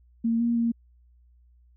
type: tone with pitch steps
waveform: sine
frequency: 229.4 / 235.3 / 232.5 Hz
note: A#3 / A#3 / A#3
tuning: -28 / +16 / -4 cents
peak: -21 dBFS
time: 0.24-0.72 s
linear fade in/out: 10 ms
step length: 160 ms
effects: added 60 Hz sine -55 dBFS peak until 1.76 s